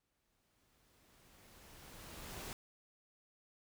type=noise with exponential growth; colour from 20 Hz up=pink; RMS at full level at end=-45 dBFS; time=0-2.53 s; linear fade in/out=1 ms; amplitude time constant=550 ms; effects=none